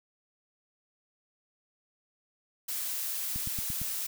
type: noise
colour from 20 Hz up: blue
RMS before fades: -34 dBFS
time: 2.68-4.07 s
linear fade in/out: 10 ms
type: click train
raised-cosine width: 5 ms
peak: -26 dBFS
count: 5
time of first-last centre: 3.36-3.816 s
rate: 8.77 Hz
effects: none